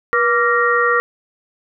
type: tone cluster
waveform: sine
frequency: 481.4 / 1163 / 1387 / 1871 Hz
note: B4 / D6 / F6 / A#6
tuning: -44 / -17 / -12 / +6 cents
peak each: -18 dBFS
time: 0.13-1 s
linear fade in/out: 0 ms
effects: none